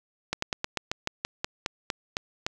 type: slowing click train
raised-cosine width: 0.2 ms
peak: -10 dBFS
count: 13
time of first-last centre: 0.33-2.465 s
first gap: 94 ms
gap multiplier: 1.11
effects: none